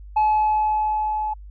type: tone with level ramp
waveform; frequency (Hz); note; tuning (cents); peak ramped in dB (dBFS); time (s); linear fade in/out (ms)
sine; 856; A5; -48; -12 to -22; 0.16-1.34; 10
effects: tanh soft clip ceiling -14 dBFS + added 50 Hz sine -37 dBFS peak until 1.5 s